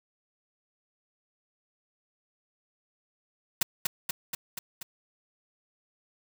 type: noise with echo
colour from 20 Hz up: white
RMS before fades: -24 dBFS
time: 3.61-3.63 s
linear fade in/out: 5 ms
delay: 240 ms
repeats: 5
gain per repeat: -3 dB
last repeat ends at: 4.83 s
effects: none